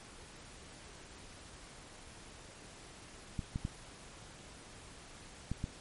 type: clicks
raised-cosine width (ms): 5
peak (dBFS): -23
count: 5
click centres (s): 3.392 / 3.559 / 3.651 / 5.516 / 5.641
effects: pink hiss -53 dBFS RMS until 5.8 s + MP3 48 kbps